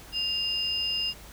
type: tone pair together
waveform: sine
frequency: 2807 / 5022 Hz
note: F7 / D#8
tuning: +8 / +15 cents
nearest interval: minor seventh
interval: 1007 cents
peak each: -28 / -30 dBFS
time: 0.12-1.14 s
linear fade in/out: 50 ms
effects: added 53 Hz sine -50 dBFS peak until 1.32 s + pink hiss -48 dBFS RMS until 1.32 s